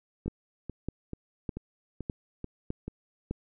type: two click trains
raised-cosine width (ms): 3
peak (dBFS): -23 / -19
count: 7 / 6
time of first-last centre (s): 0.26-2.88 / 0.28-3.31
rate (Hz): 2.29 / 1.65
effects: none